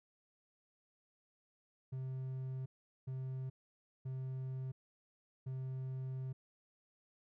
triangle tone bursts at uneven times, 130.81 Hz, C3, in tune, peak -37 dBFS, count 4, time 1.92-2.66 / 3.07-3.5 / 4.05-4.72 / 5.46-6.33 s, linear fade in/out 10 ms, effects none

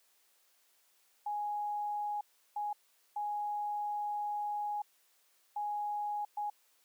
sine tone bursts at uneven times, 830.6 Hz, G#5, in tune, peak -33 dBFS, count 5, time 1.26-2.21 / 2.56-2.73 / 3.16-4.82 / 5.56-6.25 / 6.37-6.5 s, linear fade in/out 5 ms, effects white hiss -70 dBFS RMS until 6.84 s + high-pass 400 Hz 12 dB/octave

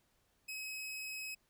sawtooth tone, 2553 Hz, D#7, 44 cents sharp, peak -38 dBFS, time 0.48-1.35 s, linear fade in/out 10 ms, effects pink hiss -75 dBFS RMS until 1.49 s

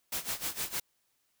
white noise with tremolo, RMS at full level -33 dBFS, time 0.12-0.8 s, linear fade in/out 5 ms, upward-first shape sine, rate 6.5 Hz, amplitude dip 85%, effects white hiss -75 dBFS RMS until 1.4 s

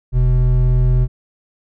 triangle tone pair together, 41.85 / 125.4 Hz, E1 / B2, +27 / +27 cents, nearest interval octave + perfect fifth, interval 1900 cents, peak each -11 dBFS, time 0.12-1.08 s, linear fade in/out 50 ms, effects none

